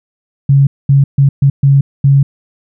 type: tone bursts at uneven times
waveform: sine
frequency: 138.6 Hz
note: C#3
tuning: in tune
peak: -4 dBFS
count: 6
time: 0.49-0.67 / 0.89-1.04 / 1.18-1.29 / 1.42-1.5 / 1.63-1.81 / 2.04-2.23 s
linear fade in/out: 5 ms
effects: none